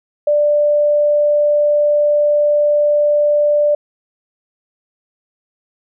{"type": "tone", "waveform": "sine", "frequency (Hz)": 590, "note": "D5", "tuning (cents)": 8, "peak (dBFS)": -10, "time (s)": [0.27, 3.75], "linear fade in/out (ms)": 5, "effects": []}